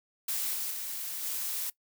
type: noise with level steps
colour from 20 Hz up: blue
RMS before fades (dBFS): -32 / -34 / -37 / -34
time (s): 0.28-1.7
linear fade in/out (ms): 5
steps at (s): 0.53 / 0.7 / 1.22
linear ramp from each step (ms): 20
effects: noise-tail reverb RT60 0.1 s tail -20 dB re dry